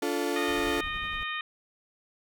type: chord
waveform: 35% pulse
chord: D minor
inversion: none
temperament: equal with one note detuned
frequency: 287.6 / 349.2 / 440 Hz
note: D4 / F4 / A4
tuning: -36 / 0 / 0 cents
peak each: -30 dBFS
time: 0.02-0.81 s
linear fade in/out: 5 ms
type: harmonic tone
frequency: 615 Hz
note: D#5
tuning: 20 cents flat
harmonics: 2 / 3 / 4 / 5 / 6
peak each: -36 / -35 / -37 / -40 / -41 dBFS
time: 0.36-1.41 s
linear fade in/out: 2 ms
type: noise with tremolo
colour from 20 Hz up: brown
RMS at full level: -41 dBFS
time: 0.48-1.23 s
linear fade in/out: 0 ms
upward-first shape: sine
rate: 11 Hz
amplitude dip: 45%
effects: none